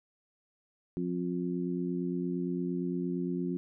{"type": "harmonic tone", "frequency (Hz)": 88.7, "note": "F2", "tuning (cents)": 27, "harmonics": [2, 3, 4], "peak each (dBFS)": [-33, -35, -36], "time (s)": [0.97, 3.57], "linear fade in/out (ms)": 0, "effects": []}